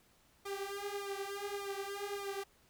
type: tone with flanger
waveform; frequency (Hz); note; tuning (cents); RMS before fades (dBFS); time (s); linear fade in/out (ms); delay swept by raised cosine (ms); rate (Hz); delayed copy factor
sawtooth; 400; G4; +35; -41; 0.45-2.44; 10; 1.6 to 6.9; 1.7; +0.9
effects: pink hiss -68 dBFS RMS until 2.69 s